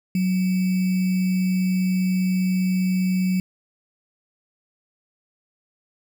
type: tone with sample-and-hold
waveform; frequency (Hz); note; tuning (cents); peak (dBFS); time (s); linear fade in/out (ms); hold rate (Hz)
sine; 185; F#3; 0; -18; 0.15-3.4; 2; 2450
effects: none